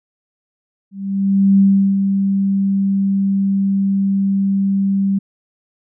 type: tone with ADSR envelope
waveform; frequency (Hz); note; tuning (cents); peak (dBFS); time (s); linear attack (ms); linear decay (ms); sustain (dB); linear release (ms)
sine; 196; G3; 0; -7; 0.91-5.19; 680; 370; -6; 11
effects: none